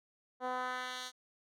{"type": "tone with band-pass filter sweep", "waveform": "10% pulse", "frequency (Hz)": 252.6, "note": "B3", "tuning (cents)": 39, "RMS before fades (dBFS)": -39, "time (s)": [0.4, 1.12], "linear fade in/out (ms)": 50, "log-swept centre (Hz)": [620, 5100], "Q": 1.1, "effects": []}